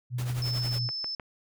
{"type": "tone with pitch glide", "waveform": "sine", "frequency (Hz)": [123.47, 121.21], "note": ["B2", "B2"], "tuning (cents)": [0, -32], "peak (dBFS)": -28, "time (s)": [0.1, 0.91], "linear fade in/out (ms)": 50, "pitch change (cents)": -32, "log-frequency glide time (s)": [0.33, 0.69]}
{"type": "noise with tremolo", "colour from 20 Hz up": "pink", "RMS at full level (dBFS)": -38, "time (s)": [0.18, 0.79], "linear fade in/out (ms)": 5, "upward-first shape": "triangle", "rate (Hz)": 11, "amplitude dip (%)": 75}
{"type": "tone", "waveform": "sine", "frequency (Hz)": 5260, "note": "E8", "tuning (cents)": -5, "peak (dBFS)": -31, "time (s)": [0.42, 1.15], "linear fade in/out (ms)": 2}
{"type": "click train", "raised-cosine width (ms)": 0.5, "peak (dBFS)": -24, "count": 3, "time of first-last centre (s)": [0.89, 1.198], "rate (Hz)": 6.5}
{"effects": []}